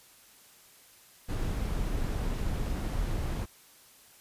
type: noise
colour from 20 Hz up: brown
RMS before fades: -31 dBFS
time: 1.28-3.46 s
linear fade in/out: 20 ms
effects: white hiss -57 dBFS RMS until 4.2 s + resampled to 32000 Hz